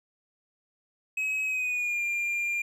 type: tone with pitch glide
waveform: triangle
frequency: 2552 to 2395 Hz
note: D#7 to D7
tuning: +43 to +33 cents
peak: -25 dBFS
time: 1.17-2.62 s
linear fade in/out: 5 ms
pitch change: -110 cents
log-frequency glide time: 1.46-2.01 s
effects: none